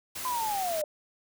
white noise, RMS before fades -37 dBFS, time 0.15-0.82 s, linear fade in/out 10 ms
sine linear sweep, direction down, 1030 to 587.3 Hz, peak -28 dBFS, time 0.25-0.84 s, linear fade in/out 2 ms
effects none

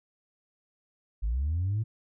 sine linear sweep, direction up, 48.54 to 113.6 Hz, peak -24 dBFS, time 1.22-1.84 s, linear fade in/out 20 ms, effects tanh soft clip ceiling -23 dBFS

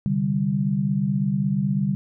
sine chord, C suspended second, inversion none, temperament just, 130.81 / 147.16 / 196.22 Hz, C3 / D3 / G3, 0 / +4 / +2 cents, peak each -28 / -24 / -22 dBFS, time 0.06-1.95 s, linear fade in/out 0 ms, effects none

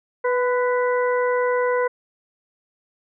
harmonic tone with a mistuned harmonic, 493.9 Hz, B4, in tune, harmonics 1 / 2 / 3 / 4, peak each -19 / -25 / -29 / -31 dBFS, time 0.24-1.88 s, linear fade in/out 10 ms, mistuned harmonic 2, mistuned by +27 cents, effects none

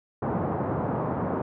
pink band-pass noise, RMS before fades -28 dBFS, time 0.22-1.42 s, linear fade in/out 5 ms, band 100 to 1100 Hz, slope 24 dB/octave, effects none

